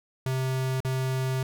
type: tone with dropouts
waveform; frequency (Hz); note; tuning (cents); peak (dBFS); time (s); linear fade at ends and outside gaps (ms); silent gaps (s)
square; 130.81; C3; 0; -26; 0.26-1.43; 2; 0.804-0.848
effects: none